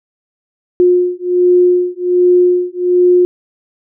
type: beating tone pair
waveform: sine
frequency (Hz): 357.5 / 358.8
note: F4 / F4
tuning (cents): +41 / +47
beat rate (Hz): 1.3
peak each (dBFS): -11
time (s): 0.8-3.25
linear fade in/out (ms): 0
effects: none